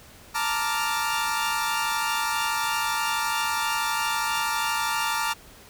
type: chord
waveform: sawtooth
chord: Bb major seventh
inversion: third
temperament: equal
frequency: 880 / 932.3 / 1174.7 / 1396.9 Hz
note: A5 / Bb5 / D6 / F6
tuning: 0 / 0 / 0 / 0 cents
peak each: -26 dBFS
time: 0.34-5.34 s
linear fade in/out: 20 ms
effects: pink hiss -49 dBFS RMS until 5.69 s